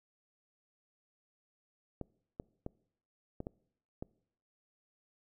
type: clicks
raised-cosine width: 2 ms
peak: -26 dBFS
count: 6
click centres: 2.013 / 2.399 / 2.664 / 3.404 / 3.469 / 4.025 s
effects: noise-tail reverb RT60 0.7 s tail -24 dB re dry